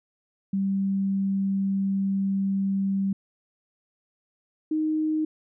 sine tone pair in turn, 195.1 / 311.1 Hz, G3 / D#4, -8 / 0 cents, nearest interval minor sixth, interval 808 cents, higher second, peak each -22 dBFS, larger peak neither, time 0.53-3.13 / 4.71-5.25 s, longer first, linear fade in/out 5 ms, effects none

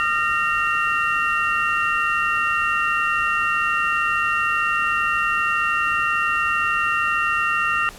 sine tone cluster, 1224 / 1377 / 1849 / 2748 Hz, D#6 / F6 / A#6 / F7, -29 / -25 / -15 / -29 cents, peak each -24 / -23 / -24 / -24 dBFS, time 0-7.89 s, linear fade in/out 0 ms, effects pink hiss -41 dBFS RMS until 7.98 s + low-pass 12000 Hz 12 dB/octave

